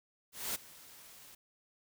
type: noise with ADSR envelope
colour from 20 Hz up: white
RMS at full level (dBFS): -35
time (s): 0.32-1.35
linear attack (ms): 230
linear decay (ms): 14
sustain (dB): -20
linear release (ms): 4
effects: none